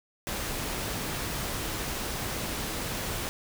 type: noise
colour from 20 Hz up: pink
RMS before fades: -33 dBFS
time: 0.27-3.29 s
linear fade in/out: 0 ms
effects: none